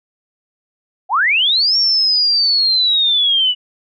sine linear two-way sweep, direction up then down, 680 to 5540 to 2921 Hz, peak -11 dBFS, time 1.09-3.55 s, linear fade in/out 50 ms, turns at 1.77 s, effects none

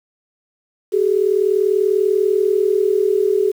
sine tone pair together, 383.7 / 423.9 Hz, G4 / G#4, -37 / +35 cents, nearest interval major second, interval 172 cents, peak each -16 dBFS, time 0.92-3.52 s, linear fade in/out 20 ms, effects 7-bit

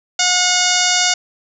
harmonic tone with a mistuned harmonic, 723 Hz, F#5, 40 cents flat, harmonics 1 / 2 / 3 / 4 / 5 / 6 / 7 / 8 / 9 / 10, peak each -22 / -22 / -22 / -22 / -22 / -22 / -22 / -22 / -22 / -22 dBFS, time 0.19-1.14 s, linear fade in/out 5 ms, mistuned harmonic 6, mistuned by +59 cents, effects none

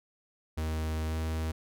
45% pulse tone with pitch glide, 78.8 to 79.81 Hz, D#2 to D#2, +23 to +45 cents, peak -30 dBFS, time 0.57-1.52 s, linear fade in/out 10 ms, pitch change +22 cents, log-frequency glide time 1.07-1.15 s, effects none

